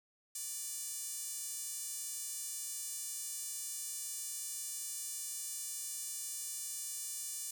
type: tone with high-pass filter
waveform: sawtooth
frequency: 587.3 Hz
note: D5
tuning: in tune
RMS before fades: -42 dBFS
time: 0.35-7.51 s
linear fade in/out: 5 ms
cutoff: 7700 Hz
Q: 1.8
effects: none